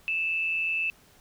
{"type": "tone with amplitude modulation", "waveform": "sine", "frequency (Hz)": 2637, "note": "E7", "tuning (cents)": 0, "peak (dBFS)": -23, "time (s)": [0.08, 0.9], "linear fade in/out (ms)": 0, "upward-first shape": "sine", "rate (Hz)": 168, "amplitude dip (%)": 45, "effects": ["pink hiss -58 dBFS RMS until 1.2 s"]}